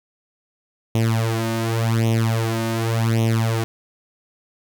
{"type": "tone with flanger", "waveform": "sawtooth", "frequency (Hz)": 113.5, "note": "A#2", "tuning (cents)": -46, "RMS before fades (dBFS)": -20, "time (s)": [0.95, 3.64], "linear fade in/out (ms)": 0, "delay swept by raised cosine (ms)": [0.32, 3.32], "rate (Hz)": 0.88, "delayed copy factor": 0.85, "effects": []}